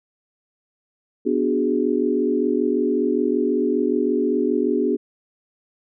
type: chord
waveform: sine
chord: G# half-diminished seventh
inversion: first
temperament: equal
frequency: 246.9 / 293.7 / 370 / 415.3 Hz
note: B3 / D4 / F#4 / G#4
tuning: 0 / 0 / 0 / 0 cents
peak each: -23 dBFS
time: 1.25-4.97 s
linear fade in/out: 20 ms
effects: none